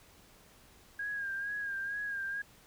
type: tone with vibrato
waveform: sine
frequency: 1625 Hz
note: G#6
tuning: 38 cents flat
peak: -34 dBFS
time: 0.99-2.42 s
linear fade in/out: 5 ms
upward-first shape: sine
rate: 2.2 Hz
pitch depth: 48 cents each way
effects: pink hiss -60 dBFS RMS until 2.66 s